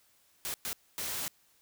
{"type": "noise bursts at uneven times", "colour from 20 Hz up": "white", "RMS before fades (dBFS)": -36, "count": 3, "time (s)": [[0.45, 0.54], [0.65, 0.73], [0.98, 1.28]], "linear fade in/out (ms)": 0, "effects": ["white hiss -67 dBFS RMS until 1.61 s"]}